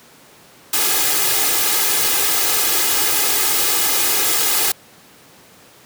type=noise with comb filter; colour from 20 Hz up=white; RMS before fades=-17 dBFS; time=0.73-4.72 s; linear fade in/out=5 ms; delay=2.4 ms; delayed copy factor=+0.75; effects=pink hiss -46 dBFS RMS until 5.85 s + high-pass 150 Hz 12 dB/octave